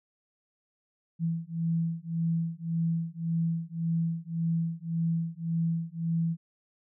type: beating tone pair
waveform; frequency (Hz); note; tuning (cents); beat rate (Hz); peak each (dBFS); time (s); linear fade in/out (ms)
sine; 164.81 / 166.61; E3 / E3; 0 / +19; 1.8; -30; 1.19-6.37; 50
effects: none